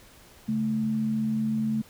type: tone pair together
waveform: sine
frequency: 138.59 / 219 Hz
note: C#3 / A3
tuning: 0 / -8 cents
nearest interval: minor sixth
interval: 792 cents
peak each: -34 / -24 dBFS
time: 0.48-1.82 s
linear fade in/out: 10 ms
effects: pink hiss -53 dBFS RMS until 1.89 s